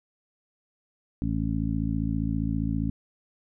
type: harmonic tone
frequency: 55 Hz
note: A1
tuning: in tune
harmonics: 1 / 2 / 3 / 4 / 5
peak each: -31 / -31 / -31 / -31 / -31 dBFS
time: 1.22-2.9 s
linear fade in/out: 0 ms
effects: none